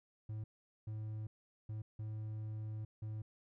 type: tone bursts at uneven times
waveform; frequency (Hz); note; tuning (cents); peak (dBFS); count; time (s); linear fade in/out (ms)
triangle; 108.2; A2; -29; -38; 5; 0.29-0.44 / 0.87-1.27 / 1.69-1.82 / 1.99-2.85 / 3.02-3.22; 5
effects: none